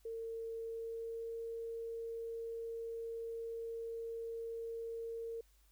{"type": "tone with pitch glide", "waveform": "sine", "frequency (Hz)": [454.5, 458.5], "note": ["A#4", "A#4"], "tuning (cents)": [-44, -29], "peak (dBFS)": -40, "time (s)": [0.05, 5.41], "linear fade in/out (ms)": 5, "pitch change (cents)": 15, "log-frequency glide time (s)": [0.57, 1.37], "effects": ["added 50 Hz sine -66 dBFS peak until 5.71 s", "white hiss -73 dBFS RMS until 5.71 s"]}